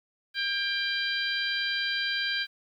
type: harmonic tone with a mistuned harmonic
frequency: 790 Hz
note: G5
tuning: 13 cents sharp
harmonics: 2 / 3 / 4 / 5 / 6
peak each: -30 / -36 / -33 / -34 / -36 dBFS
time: 0.34-2.47 s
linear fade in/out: 50 ms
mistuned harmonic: 2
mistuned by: +23 cents
effects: 10-bit